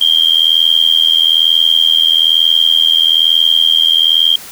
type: tone with amplitude modulation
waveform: sine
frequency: 3200 Hz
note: G7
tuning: 35 cents sharp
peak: -3 dBFS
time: 0.01-4.36 s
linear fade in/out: 5 ms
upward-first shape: sine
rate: 81.1 Hz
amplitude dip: 95%
effects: white hiss -32 dBFS RMS until 4.51 s